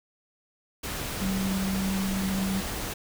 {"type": "tone in noise", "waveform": "sine", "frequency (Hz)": 192.1, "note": "G3", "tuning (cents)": -35, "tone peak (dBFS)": -26, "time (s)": [1.21, 2.61], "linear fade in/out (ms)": 10, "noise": "pink", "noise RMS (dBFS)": -33, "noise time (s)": [0.83, 2.94], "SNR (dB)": 4, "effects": []}